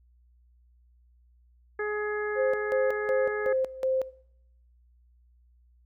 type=harmonic tone; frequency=420 Hz; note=G#4; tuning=19 cents sharp; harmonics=1 / 2 / 3 / 4 / 5; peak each=-29 / -41 / -39 / -34 / -43 dBFS; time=1.79-3.53 s; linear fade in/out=5 ms
type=tone with tremolo; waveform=sine; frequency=523.3 Hz; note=C5; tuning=in tune; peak=-23 dBFS; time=2.35-4.13 s; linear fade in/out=50 ms; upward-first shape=square; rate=2.7 Hz; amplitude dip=80%
effects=noise-tail reverb RT60 0.8 s tail -24 dB re dry + added 60 Hz sine -58 dBFS peak until 5.85 s